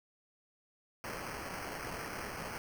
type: noise with sample-and-hold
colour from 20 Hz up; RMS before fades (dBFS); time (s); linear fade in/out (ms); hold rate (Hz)
white; -42; 1.04-2.58; 0; 3675
effects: none